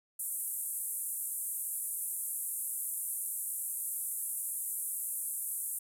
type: band-pass noise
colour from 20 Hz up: white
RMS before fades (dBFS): -37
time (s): 0.19-5.79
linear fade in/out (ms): 5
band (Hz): 8500 to 13000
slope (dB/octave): 48
effects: none